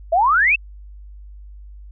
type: exponential sweep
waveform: sine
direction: up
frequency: 631 to 2740 Hz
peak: -12 dBFS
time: 0.12-0.56 s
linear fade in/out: 10 ms
effects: added 50 Hz sine -36 dBFS peak until 1.91 s